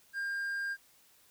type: tone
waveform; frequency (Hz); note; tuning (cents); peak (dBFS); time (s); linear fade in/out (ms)
triangle; 1603; G6; +38; -31; 0.13-0.77; 50
effects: white hiss -64 dBFS RMS until 1.3 s